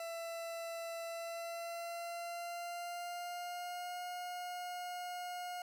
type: tone with pitch glide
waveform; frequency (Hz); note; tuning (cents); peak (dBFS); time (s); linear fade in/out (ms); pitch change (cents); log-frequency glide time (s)
40% pulse; 668 to 715.9; E5 to F5; +23 to +43; -40; 0-5.62; 2; +120; 1.04-4
effects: none